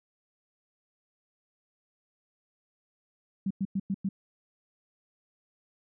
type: tone bursts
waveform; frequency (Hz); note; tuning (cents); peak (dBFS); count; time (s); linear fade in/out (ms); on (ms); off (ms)
sine; 194.5; G3; -13; -26; 5; 3.46-4.09; 5; 46; 100
effects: none